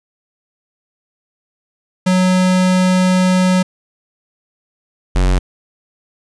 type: tone pair in turn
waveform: square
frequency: 184.3 / 45.85 Hz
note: F#3 / F#1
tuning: -7 / -15 cents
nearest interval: 2 octaves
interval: 2408 cents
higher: first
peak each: -11 dBFS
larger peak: neither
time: 2.06-3.63 / 5.15-5.39 s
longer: first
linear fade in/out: 10 ms
effects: resampled to 22050 Hz + 8-bit